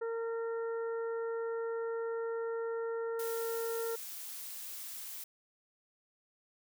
harmonic tone, 458.4 Hz, A#4, 29 cents flat, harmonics 1 / 2 / 3 / 4, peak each -34 / -48 / -46 / -54 dBFS, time 0.01-3.96 s, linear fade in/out 10 ms
blue noise, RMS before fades -44 dBFS, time 3.19-5.24 s, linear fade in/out 5 ms
effects none

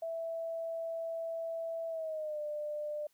sine tone with pitch glide, 659.3 to 597.6 Hz, E5 to D5, 0 to +30 cents, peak -35 dBFS, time 0.02-3.07 s, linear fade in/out 5 ms, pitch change -170 cents, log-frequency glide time 1.88-2.4 s, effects white hiss -73 dBFS RMS until 3.13 s

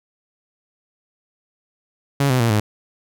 sawtooth tone with pitch steps, 140 / 127.64 / 116.37 / 106.1 Hz, C#3 / C3 / A#2 / G#2, +18 / -43 / -3 / +38 cents, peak -11 dBFS, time 2.2-2.6 s, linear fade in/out 5 ms, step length 100 ms, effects none

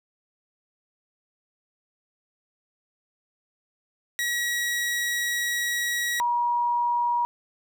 sawtooth / sine tone pair in turn, 1915 / 957.5 Hz, A#6 / A#5, +46 / +46 cents, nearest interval octave, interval 1200 cents, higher first, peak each -21 dBFS, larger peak neither, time 4.19-6.2 / 6.2-7.25 s, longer first, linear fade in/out 0 ms, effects none

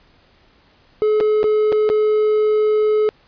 triangle tone with dropouts, 427.4 Hz, G#4, 50 cents sharp, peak -11 dBFS, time 1.02-3.09 s, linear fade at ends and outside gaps 0 ms, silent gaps 1.202-1.208 / 1.431-1.441 / 1.721-1.726 / 1.891-1.9 s, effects pink hiss -54 dBFS RMS until 3.27 s + resampled to 11025 Hz

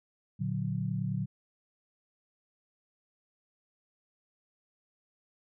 sine chord, Bb augmented, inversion none, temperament equal, 116.54 / 146.83 / 185 Hz, Bb2 / D3 / F#3, 0 / 0 / 0 cents, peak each -34 dBFS, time 0.39-1.26 s, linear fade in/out 20 ms, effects none

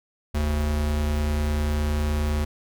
square tone pair together, 44.8 / 74.7 Hz, F1 / D2, +45 / +30 cents, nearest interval major sixth, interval 885 cents, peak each -31 / -23 dBFS, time 0.34-2.45 s, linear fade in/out 10 ms, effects none

